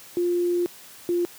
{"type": "tone pair in turn", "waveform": "sine", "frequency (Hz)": [350.7, 348.8], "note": ["F4", "F4"], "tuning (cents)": [7, -2], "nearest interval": "unison", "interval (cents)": 9, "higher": "first", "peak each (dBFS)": -20, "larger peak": "neither", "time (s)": [[0.17, 0.66], [1.09, 1.25]], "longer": "first", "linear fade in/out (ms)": 0, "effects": ["white hiss -46 dBFS RMS until 1.38 s", "high-pass 100 Hz 12 dB/octave"]}